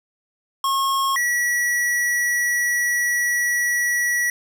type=tone pair in turn; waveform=square; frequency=1086 / 1935 Hz; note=C#6 / B6; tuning=-36 / -36 cents; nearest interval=minor seventh; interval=1000 cents; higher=second; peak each=-19 dBFS; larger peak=neither; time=0.64-1.16 / 1.16-4.3 s; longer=second; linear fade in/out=2 ms; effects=none